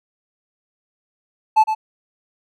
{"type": "tone with echo", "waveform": "triangle", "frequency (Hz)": 871, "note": "A5", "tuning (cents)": -18, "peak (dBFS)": -6, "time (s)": [1.56, 1.64], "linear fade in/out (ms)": 20, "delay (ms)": 110, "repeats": 1, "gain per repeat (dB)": -9, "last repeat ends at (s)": 1.75, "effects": ["tanh soft clip ceiling -3 dBFS"]}